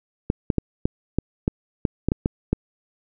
clicks, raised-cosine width 3 ms, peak -6 dBFS, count 11, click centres 0.301 / 0.502 / 0.583 / 0.855 / 1.186 / 1.479 / 1.852 / 2.086 / 2.119 / 2.259 / 2.53 s, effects none

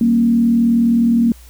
sine tone with frequency modulation, 233.1 Hz, A#3, in tune, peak -10 dBFS, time 0.01-1.32 s, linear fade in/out 2 ms, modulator 39.6 Hz, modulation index 0.48, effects added 60 Hz sine -39 dBFS peak until 1.49 s + white hiss -47 dBFS RMS until 1.49 s

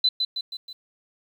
sine tone with echo, 4018 Hz, B7, 29 cents sharp, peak -16 dBFS, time 0.04-0.09 s, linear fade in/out 5 ms, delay 160 ms, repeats 4, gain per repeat -5 dB, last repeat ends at 0.73 s, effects 9-bit

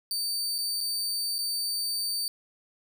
sawtooth tone with dropouts, 4599 Hz, D8, 37 cents flat, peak -25 dBFS, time 0.11-2.28 s, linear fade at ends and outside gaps 1 ms, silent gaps 0.582-0.586 / 0.806-0.81 / 1.383-1.388 s, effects none

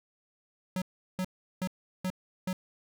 square tone bursts, 185 Hz, F#3, in tune, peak -30 dBFS, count 5, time 0.76-2.53 s, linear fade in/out 2 ms, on 58 ms, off 370 ms, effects none

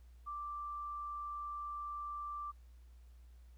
sine tone, 1174.7 Hz, D6, in tune, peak -40 dBFS, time 0.26-2.52 s, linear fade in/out 20 ms, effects added 60 Hz sine -55 dBFS peak until 3.57 s + pink hiss -75 dBFS RMS until 3.57 s

